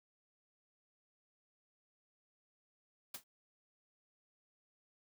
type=noise with exponential decay; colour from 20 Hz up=white; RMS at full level=-39 dBFS; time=3.14-3.24 s; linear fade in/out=5 ms; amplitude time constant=21 ms; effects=none